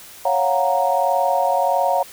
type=chord; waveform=sine; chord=Gb major seventh; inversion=second; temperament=equal; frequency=554.4 / 698.5 / 740 / 932.3 Hz; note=Db5 / F5 / Gb5 / Bb5; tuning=0 / 0 / 0 / 0 cents; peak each=-21 dBFS; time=0.25-2.03 s; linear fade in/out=5 ms; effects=white hiss -41 dBFS RMS until 2.12 s